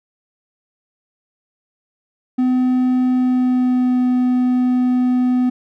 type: tone with pitch glide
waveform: triangle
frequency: 253.5 to 250.6 Hz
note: B3 to B3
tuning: +45 to +25 cents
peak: -11 dBFS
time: 2.38-5.5 s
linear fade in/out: 10 ms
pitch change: -20 cents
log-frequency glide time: 3.11-4 s
effects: none